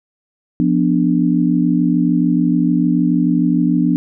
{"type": "chord", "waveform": "sine", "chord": "B diminished", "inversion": "second", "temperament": "equal", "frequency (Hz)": [174.61, 246.9, 293.7], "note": ["F3", "B3", "D4"], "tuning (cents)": [0, 0, 0], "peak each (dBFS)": -16, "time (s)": [0.6, 3.96], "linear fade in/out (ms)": 0, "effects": []}